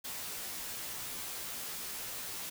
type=noise with comb filter; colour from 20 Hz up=white; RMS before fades=-41 dBFS; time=0.04-2.5 s; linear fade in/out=10 ms; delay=14 ms; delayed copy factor=-0.65; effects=none